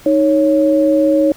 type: tone pair together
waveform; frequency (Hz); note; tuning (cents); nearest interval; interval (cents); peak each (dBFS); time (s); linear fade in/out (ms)
sine; 311.1 / 554.3; D#4 / C#5; 0 / 0; minor seventh; 1000; -12; 0.06-1.32; 2
effects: pink hiss -41 dBFS RMS until 1.36 s